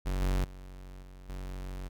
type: tone with level steps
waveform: 45% pulse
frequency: 46.47 Hz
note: F#1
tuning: 8 cents sharp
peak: -29 / -26 / -44 / -47 / -37 dBFS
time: 0.05-1.89 s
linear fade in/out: 20 ms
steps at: 0.21 / 0.44 / 1.02 / 1.29 s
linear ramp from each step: 2 ms
effects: none